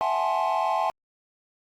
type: tone cluster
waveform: triangle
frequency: 662 / 749 / 831 / 878 / 1053 Hz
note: E5 / F#5 / G#5 / A5 / C6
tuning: +7 / +21 / +1 / -4 / +11 cents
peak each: -26 dBFS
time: 0.01-0.9 s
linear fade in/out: 0 ms
effects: tanh soft clip ceiling -15 dBFS + Opus 48 kbps